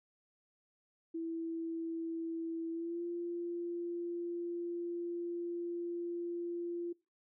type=tone with pitch glide; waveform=sine; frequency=329.6 to 345 Hz; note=E4 to F4; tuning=0 to -21 cents; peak=-36 dBFS; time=1.14-6.93 s; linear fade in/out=10 ms; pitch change=+79 cents; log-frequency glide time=2.71-3.03 s; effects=noise-tail reverb RT60 0.3 s tail -24 dB re dry